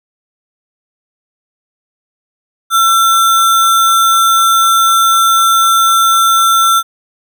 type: tone with sample-and-hold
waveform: sine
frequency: 1348 Hz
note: E6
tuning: 38 cents sharp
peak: -6 dBFS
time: 2.7-6.83 s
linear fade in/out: 50 ms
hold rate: 4900 Hz
effects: none